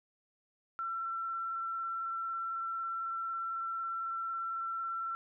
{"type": "tone with vibrato", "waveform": "sine", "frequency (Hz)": 1348, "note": "E6", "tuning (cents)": 38, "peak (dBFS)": -34, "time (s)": [0.79, 5.15], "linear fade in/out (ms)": 0, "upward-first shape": "sine", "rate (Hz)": 18, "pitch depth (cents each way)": 13, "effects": []}